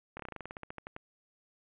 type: slowing click train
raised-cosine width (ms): 0.5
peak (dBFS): -26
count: 16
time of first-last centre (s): 0.17-0.964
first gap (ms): 25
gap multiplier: 1.1
effects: resampled to 8000 Hz + 11-bit